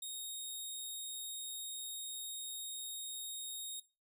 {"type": "tone", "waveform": "15% pulse", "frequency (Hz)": 3729, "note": "A#7", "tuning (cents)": 0, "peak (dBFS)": -34, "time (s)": [0.02, 3.8], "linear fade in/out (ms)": 5, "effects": ["noise-tail reverb RT60 0.3 s tail -20 dB re dry"]}